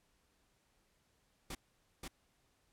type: noise with echo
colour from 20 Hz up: pink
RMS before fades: -43 dBFS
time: 1.5-1.55 s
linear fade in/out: 5 ms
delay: 530 ms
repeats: 1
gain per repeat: -2 dB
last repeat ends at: 2.08 s
effects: pink hiss -75 dBFS RMS until 2.72 s + low-pass 12000 Hz 12 dB/octave